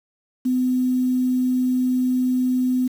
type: tone with quantisation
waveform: sine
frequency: 253.4 Hz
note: B3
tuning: 45 cents sharp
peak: -17 dBFS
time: 0.45-2.88 s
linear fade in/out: 10 ms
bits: 7
effects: none